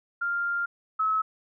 sine tone pair in turn, 1396.9 / 1291.6 Hz, F6 / E6, 0 / -36 cents, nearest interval minor second, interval 136 cents, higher first, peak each -25 / -22 dBFS, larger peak second, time 0.21-0.66 / 0.99-1.22 s, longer first, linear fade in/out 10 ms, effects none

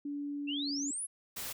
sine tone with pitch glide, 287.6 to 281.8 Hz, D4 to C#4, -36 to +29 cents, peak -35 dBFS, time 0.05-0.91 s, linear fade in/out 5 ms, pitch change -35 cents, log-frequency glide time 0.49-0.79 s
sine exponential sweep, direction up, 2637 to 11150 Hz, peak -35 dBFS, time 0.47-1.07 s, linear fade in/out 20 ms
white noise, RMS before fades -40 dBFS, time 1.36-1.53 s, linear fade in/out 10 ms
effects none

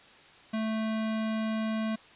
square tone, 220 Hz, A3, in tune, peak -29 dBFS, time 0.53-1.96 s, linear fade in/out 10 ms, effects white hiss -54 dBFS RMS until 2.15 s + resampled to 8000 Hz

